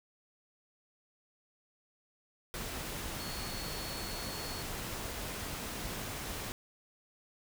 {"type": "tone in noise", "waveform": "sine", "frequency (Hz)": 4381, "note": "C#8", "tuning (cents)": -21, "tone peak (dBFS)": -45, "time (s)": [3.2, 4.62], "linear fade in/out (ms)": 0, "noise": "pink", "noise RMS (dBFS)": -40, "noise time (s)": [2.54, 6.52], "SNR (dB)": -8, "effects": []}